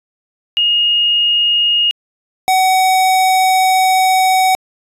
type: tone pair in turn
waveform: sine / square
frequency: 2858 / 752.4 Hz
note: F7 / F#5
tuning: +39 / +29 cents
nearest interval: octave + major seventh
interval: 2310 cents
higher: first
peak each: -10 dBFS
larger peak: neither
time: 0.57-1.91 / 2.48-4.55 s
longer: second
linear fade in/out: 0 ms
effects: resampled to 32000 Hz